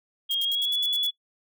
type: tone with pitch glide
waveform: sine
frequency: 3245 to 3406 Hz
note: G#7 to G#7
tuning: -41 to +43 cents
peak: -23 dBFS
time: 0.29-1.11 s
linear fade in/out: 20 ms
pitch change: +84 cents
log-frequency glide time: 0.43-0.74 s
type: noise bursts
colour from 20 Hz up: violet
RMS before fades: -35 dBFS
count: 8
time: 0.31-1.066 s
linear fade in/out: 0 ms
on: 35 ms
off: 68 ms
effects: noise-tail reverb RT60 0.1 s tail -24 dB re dry